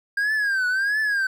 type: tone with vibrato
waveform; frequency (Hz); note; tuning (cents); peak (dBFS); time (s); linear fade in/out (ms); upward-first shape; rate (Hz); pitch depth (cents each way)
triangle; 1605; G6; +40; -18; 0.17-1.27; 5; triangle; 1.5; 160
effects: none